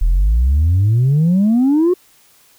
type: exponential sweep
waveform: sine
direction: up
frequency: 38.04 to 372.1 Hz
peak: -8 dBFS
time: 0.01-1.94 s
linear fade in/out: 10 ms
effects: tanh soft clip ceiling -8 dBFS + white hiss -51 dBFS RMS until 2.58 s